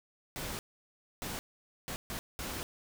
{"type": "noise bursts at uneven times", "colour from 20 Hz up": "pink", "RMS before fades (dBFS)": -39, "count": 5, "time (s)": [[0.36, 0.59], [1.22, 1.39], [1.88, 1.96], [2.1, 2.19], [2.39, 2.63]], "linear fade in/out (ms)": 0, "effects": []}